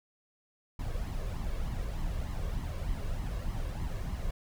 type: noise with flanger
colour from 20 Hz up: brown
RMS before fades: -34 dBFS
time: 0.79-4.31 s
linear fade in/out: 5 ms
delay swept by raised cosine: 0.96 to 1.85 ms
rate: 3.3 Hz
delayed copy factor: +0.55
effects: none